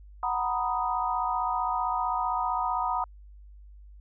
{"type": "chord", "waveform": "sine", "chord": "B major seventh", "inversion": "second", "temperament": "equal", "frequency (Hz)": [740, 932.3, 987.8, 1244.5], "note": ["F#5", "A#5", "B5", "D#6"], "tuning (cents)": [0, 0, 0, 0], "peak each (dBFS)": -31, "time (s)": [0.23, 3.04], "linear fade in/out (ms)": 2, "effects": ["added 50 Hz sine -46 dBFS peak until 4 s"]}